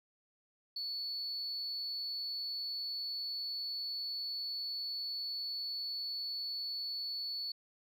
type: tone with amplitude modulation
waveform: sine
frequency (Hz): 4435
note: C#8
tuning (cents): 0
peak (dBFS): -33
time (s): 0.76-7.52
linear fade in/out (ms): 5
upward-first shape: sine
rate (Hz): 260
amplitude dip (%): 45
effects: tanh soft clip ceiling -33 dBFS